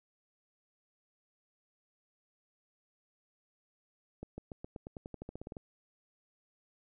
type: accelerating click train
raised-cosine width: 2 ms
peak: -29 dBFS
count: 16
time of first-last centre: 4.23-5.568 s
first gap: 150 ms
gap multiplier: 0.92
effects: none